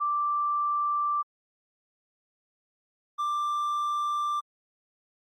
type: tone pair in turn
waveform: sine / triangle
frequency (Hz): 1174.7 / 1180.9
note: D6 / D6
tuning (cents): 0 / +9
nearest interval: unison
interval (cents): 9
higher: second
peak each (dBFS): -24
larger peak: neither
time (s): 0-1.23 / 3.18-4.41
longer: neither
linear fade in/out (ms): 20
effects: Opus 48 kbps